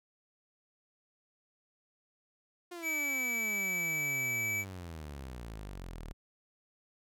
sawtooth exponential sweep, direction down, 357.7 to 36.71 Hz, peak -38 dBFS, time 2.71-6.13 s, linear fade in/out 10 ms
square tone, 2300 Hz, D7, 37 cents flat, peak -32 dBFS, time 2.82-4.65 s, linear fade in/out 50 ms
effects none

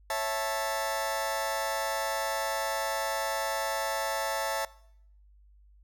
sawtooth chord, A major, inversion first, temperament just, 550 / 660 / 880 Hz, C#5 / E5 / A5, -14 / +2 / 0 cents, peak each -31 / -29 / -28 dBFS, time 0.1-4.65 s, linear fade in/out 2 ms, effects noise-tail reverb RT60 0.7 s tail -21 dB re dry + added 50 Hz sine -55 dBFS peak until 5.83 s

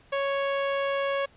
sawtooth tone, 554.4 Hz, C#5, in tune, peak -21 dBFS, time 0.12-1.26 s, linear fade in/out 10 ms, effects pink hiss -58 dBFS RMS until 1.36 s + resampled to 8000 Hz

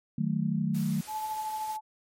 sine chord, D# diminished, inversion none, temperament equal with one note detuned, 155.56 / 187.47 / 220 Hz, D#3 / F#3 / A3, 0 / +23 / 0 cents, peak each -30 dBFS, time 0.18-1.01 s, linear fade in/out 5 ms
white noise, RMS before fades -46 dBFS, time 0.74-1.77 s, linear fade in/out 10 ms
sine tone with tremolo, 865 Hz, A5, 30 cents flat, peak -29 dBFS, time 1.07-1.81 s, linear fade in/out 50 ms, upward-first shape triangle, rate 13 Hz, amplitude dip 40%
effects MP3 64 kbps

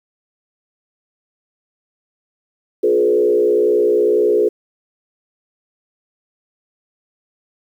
sine tone with frequency modulation, 424 Hz, G#4, 36 cents sharp, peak -11 dBFS, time 2.83-4.49 s, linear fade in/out 10 ms, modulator 62 Hz, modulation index 1.1, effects 8-bit

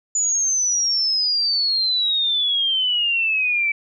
sine exponential sweep, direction down, 6990 to 2300 Hz, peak -17 dBFS, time 0.15-3.72 s, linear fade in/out 5 ms, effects none

